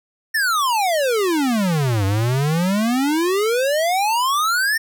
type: exponential two-way sweep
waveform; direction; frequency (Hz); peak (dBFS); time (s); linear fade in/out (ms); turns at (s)
square; down then up; 1835 to 95 to 1835; -17; 0.34-4.78; 10; 2.05
effects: none